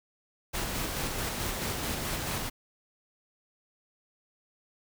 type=noise with tremolo; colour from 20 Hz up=pink; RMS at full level=-32 dBFS; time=0.53-2.5 s; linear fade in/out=20 ms; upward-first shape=square; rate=4.6 Hz; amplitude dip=25%; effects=none